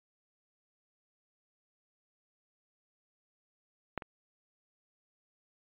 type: clicks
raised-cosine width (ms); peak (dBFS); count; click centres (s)
0.5; -18 / -28; 2; 3.977 / 4.022
effects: resampled to 8000 Hz